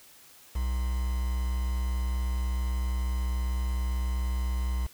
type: tone with quantisation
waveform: triangle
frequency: 62.2 Hz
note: B1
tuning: 13 cents sharp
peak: -24 dBFS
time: 0.55-4.87 s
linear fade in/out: 10 ms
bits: 7
effects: white hiss -54 dBFS RMS until 4.93 s